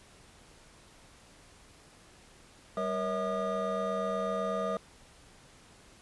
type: tone cluster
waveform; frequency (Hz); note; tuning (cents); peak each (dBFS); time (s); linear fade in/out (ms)
triangle; 195.4 / 474.9 / 555 / 643 / 1218; G3 / A#4 / C#5 / E5 / D#6; -5 / +32 / +2 / -43 / -37; -36 / -35 / -36 / -32 / -34; 2.77-4.77; 2
effects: pink hiss -57 dBFS RMS until 6.01 s + resampled to 24000 Hz